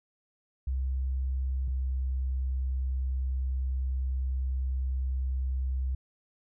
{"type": "tone pair in turn", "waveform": "sine", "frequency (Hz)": [65.41, 65], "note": ["C2", "C2"], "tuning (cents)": [0, -11], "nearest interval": "unison", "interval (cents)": 11, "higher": "first", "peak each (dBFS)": -27, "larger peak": "neither", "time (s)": [[0.67, 1.68], [1.68, 5.95]], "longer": "second", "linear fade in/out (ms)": 5, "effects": []}